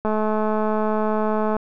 click train, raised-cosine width 1 ms, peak -10 dBFS, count 327, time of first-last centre 0.05-1.566 s, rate 215 Hz, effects none

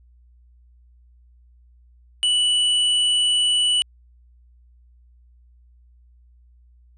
sine tone with tanh clipping, 2960 Hz, F#7, in tune, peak -18 dBFS, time 2.23-3.82 s, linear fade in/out 0 ms, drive 12 dB, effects added 60 Hz sine -50 dBFS peak until 6.97 s + resampled to 24000 Hz

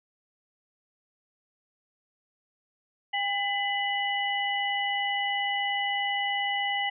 sine tone cluster, 804 / 2006 / 2949 Hz, G5 / B6 / F#7, +44 / +26 / -6 cents, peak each -30 / -29 / -32 dBFS, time 3.13-6.9 s, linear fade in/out 10 ms, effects none

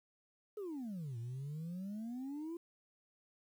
sine exponential two-way sweep, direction down then up, 436.2 to 113.6 to 345.4 Hz, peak -38 dBFS, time 0.57-2.57 s, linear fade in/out 5 ms, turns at 1.18 s, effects tanh soft clip ceiling -39 dBFS + 11-bit

